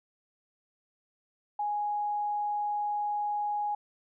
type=tone; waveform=sine; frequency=830 Hz; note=G#5; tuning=1 cent flat; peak=-28 dBFS; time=1.59-3.75 s; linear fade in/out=5 ms; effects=none